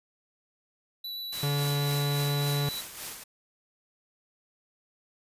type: tone with vibrato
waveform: square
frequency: 3951 Hz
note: B7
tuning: in tune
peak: -35 dBFS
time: 1.04-2.81 s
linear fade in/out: 5 ms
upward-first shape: triangle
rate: 7.9 Hz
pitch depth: 9 cents each way
type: noise with tremolo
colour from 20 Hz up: white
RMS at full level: -37 dBFS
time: 1.32-3.24 s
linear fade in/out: 10 ms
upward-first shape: sine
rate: 3.6 Hz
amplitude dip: 55%
type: tone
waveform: 45% pulse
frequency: 143.4 Hz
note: D3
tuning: 41 cents flat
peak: -26 dBFS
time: 1.43-2.69 s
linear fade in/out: 2 ms
effects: resampled to 32000 Hz